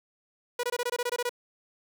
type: tone bursts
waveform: sawtooth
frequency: 486.5 Hz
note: B4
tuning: 26 cents flat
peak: -23 dBFS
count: 11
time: 0.59-1.294 s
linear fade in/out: 5 ms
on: 44 ms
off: 22 ms
effects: 10-bit